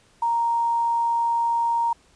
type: tone with quantisation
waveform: sine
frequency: 932.3 Hz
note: A#5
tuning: in tune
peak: -19 dBFS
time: 0.22-1.93 s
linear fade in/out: 5 ms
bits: 8
effects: pink hiss -58 dBFS RMS until 2.15 s + resampled to 22050 Hz